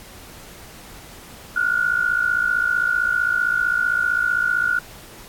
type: tone pair together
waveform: sine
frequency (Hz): 1415 / 1470.5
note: F6 / F#6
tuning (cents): +22 / -11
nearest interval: minor second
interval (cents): 67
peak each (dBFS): -20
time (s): 1.56-4.79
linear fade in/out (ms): 5
effects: pink hiss -42 dBFS RMS until 5.28 s + AAC 64 kbps